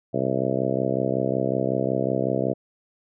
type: harmonic tone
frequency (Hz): 65.41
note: C2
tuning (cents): 0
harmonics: 2 / 3 / 4 / 5 / 6 / 7 / 8 / 9 / 10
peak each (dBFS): -30 / -30 / -30 / -30 / -30 / -30 / -30 / -30 / -30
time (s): 0.13-2.54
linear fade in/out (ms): 20
effects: none